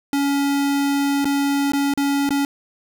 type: tone with dropouts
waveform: square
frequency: 281 Hz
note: C#4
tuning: 24 cents sharp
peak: -18 dBFS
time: 0.13-2.45 s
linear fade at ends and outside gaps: 1 ms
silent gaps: 1.245-1.254 / 1.72-1.734 / 1.938-1.975 / 2.291-2.306 s
effects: 8-bit

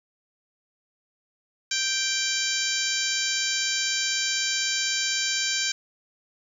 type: harmonic tone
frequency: 784 Hz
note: G5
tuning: in tune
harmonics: 2 / 3 / 4 / 5 / 6 / 7 / 8 / 9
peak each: -32 / -32 / -32 / -32 / -32 / -32 / -32 / -32 dBFS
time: 1.71-5.72 s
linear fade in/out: 5 ms
effects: 9-bit

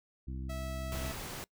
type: harmonic tone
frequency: 65.41 Hz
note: C2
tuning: in tune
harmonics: 1 / 2 / 3 / 4 / 5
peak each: -38 / -44 / -48 / -50 / -52 dBFS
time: 0.27-1.12 s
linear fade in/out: 10 ms
type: tone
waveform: sawtooth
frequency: 653 Hz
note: E5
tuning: 17 cents flat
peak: -38 dBFS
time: 0.49-1.13 s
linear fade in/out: 10 ms
type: noise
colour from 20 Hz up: pink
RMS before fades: -42 dBFS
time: 0.92-1.44 s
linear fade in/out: 0 ms
effects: noise-tail reverb RT60 0.1 s tail -24 dB re dry

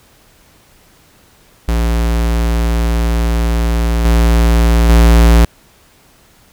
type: tone with level steps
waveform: square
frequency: 57.5 Hz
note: A#1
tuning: 23 cents flat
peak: -12 / -8 / -5 dBFS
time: 1.68-5.45 s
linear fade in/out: 5 ms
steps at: 4.05 / 4.89 s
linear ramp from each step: 2 ms
effects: pink hiss -48 dBFS RMS until 6.52 s

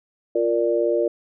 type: chord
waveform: sine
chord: Bb major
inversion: second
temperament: equal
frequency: 349.2 / 466.2 / 587.3 Hz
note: F4 / Bb4 / D5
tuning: 0 / 0 / 0 cents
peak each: -22 dBFS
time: 0.35-1.08 s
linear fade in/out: 5 ms
effects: none

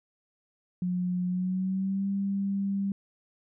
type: tone with pitch glide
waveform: sine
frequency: 180 to 197.43 Hz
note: F#3 to G3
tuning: -47 to +13 cents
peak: -26 dBFS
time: 0.82-2.92 s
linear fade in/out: 2 ms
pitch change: +160 cents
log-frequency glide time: 1.27-2.08 s
effects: none

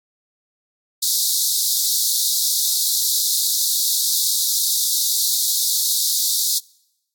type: high-pass noise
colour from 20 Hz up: pink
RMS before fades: -19 dBFS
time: 1.02-6.59 s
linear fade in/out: 10 ms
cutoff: 3700 Hz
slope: 96 dB/octave
effects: noise-tail reverb RT60 0.9 s tail -26 dB re dry + AAC 64 kbps

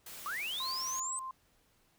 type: noise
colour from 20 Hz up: white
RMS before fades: -47 dBFS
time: 0.06-1 s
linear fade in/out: 5 ms
type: linear sweep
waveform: sine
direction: up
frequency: 1108.7 to 8260 Hz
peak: -35 dBFS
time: 0.26-1.19 s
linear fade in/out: 0 ms
type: tone with tremolo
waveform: sine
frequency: 1046.5 Hz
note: C6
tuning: in tune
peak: -38 dBFS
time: 0.6-1.31 s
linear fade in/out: 2 ms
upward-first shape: sine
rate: 3.3 Hz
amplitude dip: 30%
effects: pink hiss -70 dBFS RMS until 1.98 s

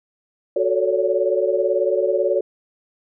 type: chord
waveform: sine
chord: D major seventh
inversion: first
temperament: equal with one note detuned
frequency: 370 / 440 / 554.4 / 572.6 Hz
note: F#4 / A4 / C#5 / D5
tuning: 0 / 0 / 0 / -44 cents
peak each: -22 dBFS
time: 0.56-2.41 s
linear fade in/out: 5 ms
effects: none

